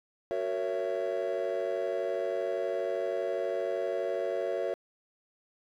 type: chord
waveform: triangle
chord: F# dominant seventh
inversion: none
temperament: just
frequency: 370 / 462.5 / 555 / 666 Hz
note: F#4 / A#4 / C#5 / E5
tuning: 0 / -14 / +2 / +18 cents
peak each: -33 / -32 / -31 / -32 dBFS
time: 0.31-4.74 s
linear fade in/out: 0 ms
effects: tanh soft clip ceiling -21 dBFS